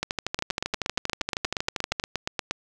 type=two click trains; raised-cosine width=0.2 ms; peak=-9 / -9 dBFS; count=19 / 26; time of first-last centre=0.39-2.51 / 0.03-1.999 s; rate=8.49 / 12.7 Hz; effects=none